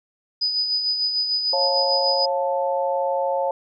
sine tone with tremolo, 4978 Hz, D#8, in tune, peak -18 dBFS, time 0.41-2.26 s, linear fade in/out 10 ms, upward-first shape sine, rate 6.7 Hz, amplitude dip 45%
sine chord, Db augmented, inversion none, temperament equal with one note detuned, 545.5 / 698.5 / 880 Hz, Db5 / F5 / A5, -28 / 0 / 0 cents, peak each -22 / -27 / -25 dBFS, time 1.53-3.51 s, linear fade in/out 2 ms
effects none

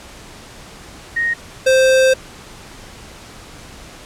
sine / square tone pair in turn, 1864.7 / 523.3 Hz, A#6 / C5, 0 / 0 cents, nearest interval octave + minor seventh, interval 2200 cents, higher first, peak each -15 / -10 dBFS, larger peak second, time 1.16-1.34 / 1.66-2.14 s, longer second, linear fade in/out 10 ms, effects pink hiss -38 dBFS RMS until 4.05 s + low-pass 9000 Hz 12 dB/octave

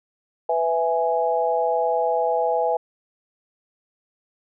sine chord, E major, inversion second, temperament equal with one note detuned, 498.2 / 659.3 / 830.6 Hz, B4 / E5 / G#5, +15 / 0 / 0 cents, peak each -23 dBFS, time 0.49-2.77 s, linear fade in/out 5 ms, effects none

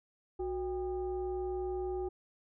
sine tone with frequency modulation, 367.9 Hz, F#4, 10 cents flat, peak -33 dBFS, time 0.39-2.09 s, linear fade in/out 10 ms, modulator 428 Hz, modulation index 0.63, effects none

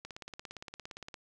click train, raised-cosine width 0.2 ms, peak -26 dBFS, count 20, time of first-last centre 0.05-1.142 s, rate 17.4 Hz, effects none

